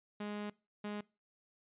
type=tone bursts at uneven times; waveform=sawtooth; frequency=207.7 Hz; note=G#3; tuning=in tune; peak=-35 dBFS; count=2; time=0.2-0.5 / 0.84-1.01 s; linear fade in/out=5 ms; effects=noise-tail reverb RT60 0.3 s tail -23 dB re dry + resampled to 8000 Hz